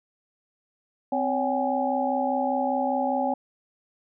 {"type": "tone cluster", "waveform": "sine", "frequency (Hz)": [260.1, 561, 766, 831], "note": ["C4", "C#5", "G5", "G#5"], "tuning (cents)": [-10, 21, -40, 1], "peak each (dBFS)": -28, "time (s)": [1.12, 3.34], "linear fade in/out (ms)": 5, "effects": []}